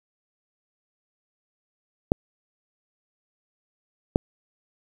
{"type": "clicks", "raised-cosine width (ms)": 2, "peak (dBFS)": -4, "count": 2, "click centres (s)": [2.119, 4.159], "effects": ["7-bit"]}